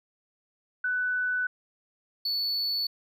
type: tone pair in turn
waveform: sine / triangle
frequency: 1494 / 4447 Hz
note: F#6 / C#8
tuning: +16 / +5 cents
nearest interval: octave + perfect fifth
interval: 1889 cents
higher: second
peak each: -25 dBFS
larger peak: neither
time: 0.84-1.47 / 2.25-2.87 s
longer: first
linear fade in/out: 5 ms
effects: none